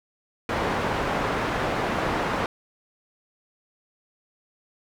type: low-pass noise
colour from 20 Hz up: white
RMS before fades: -26 dBFS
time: 0.49-2.46 s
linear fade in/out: 2 ms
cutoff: 1200 Hz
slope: 12 dB/octave
effects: none